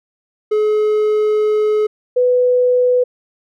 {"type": "tone pair in turn", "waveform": ["triangle", "sine"], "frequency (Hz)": [425.9, 497.1], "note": ["G#4", "B4"], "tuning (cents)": [44, 11], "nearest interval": "minor third", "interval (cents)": 267, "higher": "second", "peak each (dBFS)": -10, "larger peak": "neither", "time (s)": [[0.51, 1.87], [2.16, 3.04]], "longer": "first", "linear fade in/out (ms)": 10, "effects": []}